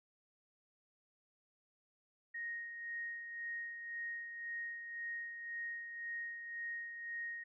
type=tone with tremolo; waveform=sine; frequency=1868 Hz; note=A#6; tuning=3 cents sharp; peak=-39 dBFS; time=2.34-7.44 s; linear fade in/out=10 ms; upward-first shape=sine; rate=1.9 Hz; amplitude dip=50%; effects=none